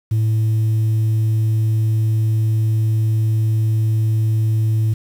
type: tone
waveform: sine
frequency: 110 Hz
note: A2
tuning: in tune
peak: -11 dBFS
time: 0.11-4.94 s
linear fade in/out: 10 ms
effects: tanh soft clip ceiling -13 dBFS + 7-bit